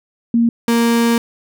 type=tone pair in turn; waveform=sine / 35% pulse; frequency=233.1 / 233.1 Hz; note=A#3 / A#3; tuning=0 / 0 cents; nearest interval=unison; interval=0 cents; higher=neither; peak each=-10 dBFS; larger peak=neither; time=0.34-0.49 / 0.68-1.18 s; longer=second; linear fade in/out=2 ms; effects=none